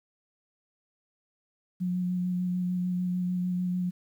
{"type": "tone with vibrato", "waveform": "sine", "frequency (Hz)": 180.3, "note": "F#3", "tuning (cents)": -45, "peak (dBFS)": -26, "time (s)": [1.8, 3.91], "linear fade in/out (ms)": 20, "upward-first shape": "square", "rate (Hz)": 6.7, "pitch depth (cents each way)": 12, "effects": ["10-bit"]}